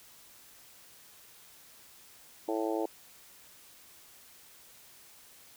harmonic tone, 110 Hz, A2, in tune, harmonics 3 / 4 / 5 / 6 / 7 / 8, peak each -33 / -35 / -37 / -39 / -40 / -41 dBFS, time 2.48-2.86 s, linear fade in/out 5 ms, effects white hiss -56 dBFS RMS until 5.56 s

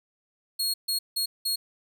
sawtooth tone bursts at uneven times, 4301 Hz, C8, 47 cents sharp, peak -22 dBFS, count 4, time 0.59-0.74 / 0.88-0.99 / 1.16-1.26 / 1.45-1.56 s, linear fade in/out 10 ms, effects none

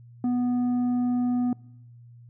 sine tone with tanh clipping, 246.1 Hz, B3, 6 cents flat, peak -23 dBFS, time 0.24-1.53 s, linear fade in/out 2 ms, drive 6 dB, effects noise-tail reverb RT60 0.9 s tail -24 dB re dry + added 119 Hz sine -46 dBFS peak until 2.29 s

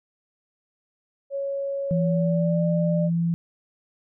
sine tone with pitch glide, 554.4 to 597.6 Hz, C#5 to D5, 0 to +30 cents, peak -25 dBFS, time 1.3-3.1 s, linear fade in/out 50 ms, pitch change +130 cents, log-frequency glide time 1.94-2.64 s
sine tone, 168.5 Hz, E3, 38 cents sharp, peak -20 dBFS, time 1.91-3.34 s, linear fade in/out 0 ms
effects none

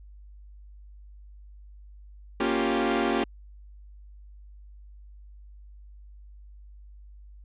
sawtooth chord, G half-diminished seventh, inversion first, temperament equal, 233.1 / 277.2 / 349.2 / 392 Hz, Bb3 / Db4 / F4 / G4, 0 / 0 / 0 / 0 cents, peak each -25 dBFS, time 2.4-3.24 s, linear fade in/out 5 ms, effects added 50 Hz sine -45 dBFS peak until 7.44 s + resampled to 8000 Hz

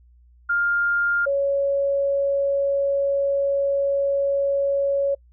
sine tone pair in turn, 1404 / 557.2 Hz, F6 / C#5, +9 / +9 cents, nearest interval octave + major third, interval 1600 cents, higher first, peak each -18 dBFS, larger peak neither, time 0.49-1.26 / 1.26-5.15 s, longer second, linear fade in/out 10 ms, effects noise-tail reverb RT60 0.1 s tail -26 dB re dry + added 60 Hz sine -50 dBFS peak until 5.32 s

